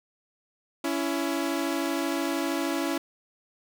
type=tone pair together; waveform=sawtooth; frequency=280.2 / 333.2 Hz; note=C#4 / E4; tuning=+19 / +19 cents; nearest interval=minor third; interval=300 cents; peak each=-25 dBFS; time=0.84-2.98 s; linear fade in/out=5 ms; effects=none